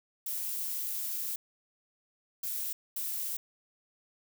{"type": "noise bursts at uneven times", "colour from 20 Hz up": "violet", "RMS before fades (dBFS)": -35, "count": 3, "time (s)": [[0.26, 1.36], [2.43, 2.73], [2.96, 3.37]], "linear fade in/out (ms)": 5, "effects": []}